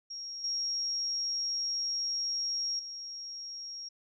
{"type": "tone with level steps", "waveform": "sine", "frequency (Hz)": 5588, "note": "F8", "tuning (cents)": 0, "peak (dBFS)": [-38, -30, -39], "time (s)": [0.1, 3.89], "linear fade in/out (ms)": 10, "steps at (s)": [0.44, 2.79], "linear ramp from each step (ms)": 2, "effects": []}